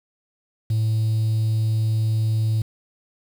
triangle tone, 110 Hz, A2, in tune, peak -15 dBFS, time 0.7-2.62 s, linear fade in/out 5 ms, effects tanh soft clip ceiling -13 dBFS + 7-bit

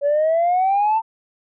sine exponential sweep, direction up, 562 to 906 Hz, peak -13 dBFS, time 0.01-1.02 s, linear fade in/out 50 ms, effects tanh soft clip ceiling -12 dBFS

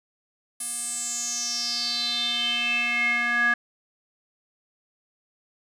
square tone with band-pass filter sweep, 238.8 Hz, A#3, 42 cents sharp, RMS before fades -26 dBFS, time 0.6-3.54 s, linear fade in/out 5 ms, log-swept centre 10000 to 1600 Hz, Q 7.2, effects none

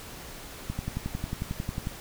click train, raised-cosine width 5 ms, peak -18 dBFS, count 14, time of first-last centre 0.7-1.871 s, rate 11.1 Hz, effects pink hiss -43 dBFS RMS until 2 s

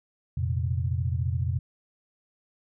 sine chord, F suspended fourth, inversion none, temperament equal, 87.31 / 116.54 / 130.81 Hz, F2 / Bb2 / C3, 0 / 0 / 0 cents, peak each -27 / -30 / -30 dBFS, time 0.37-1.59 s, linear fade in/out 5 ms, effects none

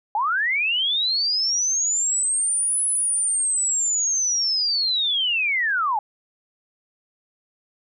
sine linear two-way sweep, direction up then down, 800 to 10240 to 800 Hz, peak -19 dBFS, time 0.15-5.99 s, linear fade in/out 2 ms, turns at 2.85 s, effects none

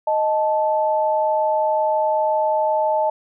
sine tone pair together, 622.3 / 874.5 Hz, D#5 / A5, 0 / -11 cents, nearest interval tritone, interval 589 cents, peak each -19 dBFS, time 0.07-3.1 s, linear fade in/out 5 ms, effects none

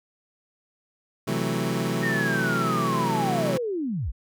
25% pulse chord, F# half-diminished seventh, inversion second, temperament equal, 130.81 / 164.81 / 185 / 220 Hz, C3 / E3 / F#3 / A3, 0 / 0 / 0 / 0 cents, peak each -26 dBFS, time 1.27-3.58 s, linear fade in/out 10 ms
sine linear sweep, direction down, 1864.7 to 37.22 Hz, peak -25 dBFS, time 2.02-4.12 s, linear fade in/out 20 ms
effects none

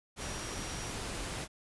sine tone in noise, 5690 Hz, F8, 31 cents sharp, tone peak -48 dBFS, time 0.19-0.94 s, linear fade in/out 50 ms, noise pink, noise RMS -39 dBFS, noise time 0.16-1.48 s, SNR -12 dB, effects resampled to 24000 Hz

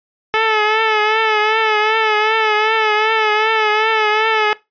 10% pulse tone with vibrato, 433.9 Hz, A4, 24 cents flat, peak -4 dBFS, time 0.34-4.53 s, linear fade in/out 0 ms, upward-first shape triangle, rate 2.6 Hz, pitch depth 55 cents each way, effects noise-tail reverb RT60 0.2 s tail -19 dB re dry + resampled to 11025 Hz

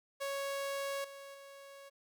sawtooth tone with level steps, 554.4 Hz, C#5, in tune, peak -32 / -44 / -47 dBFS, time 0.2-1.9 s, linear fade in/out 20 ms, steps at 1.04 / 1.34 s, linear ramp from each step 5 ms, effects none

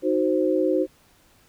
sine chord, C diminished, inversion first, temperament equal, 311.1 / 370 / 523.3 Hz, Eb4 / Gb4 / C5, 0 / 0 / 0 cents, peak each -23 dBFS, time 0.02-0.87 s, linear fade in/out 50 ms, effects pink hiss -58 dBFS RMS until 1.48 s

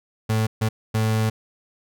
35% pulse tone bursts at uneven times, 110 Hz, A2, in tune, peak -17 dBFS, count 3, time 0.29-0.47 / 0.61-0.69 / 0.94-1.3 s, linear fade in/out 10 ms, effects none

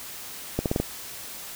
accelerating click train, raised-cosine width 2 ms, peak -10 dBFS, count 5, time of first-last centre 0.59-0.8 s, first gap 68 ms, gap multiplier 0.83, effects white hiss -39 dBFS RMS until 1.55 s

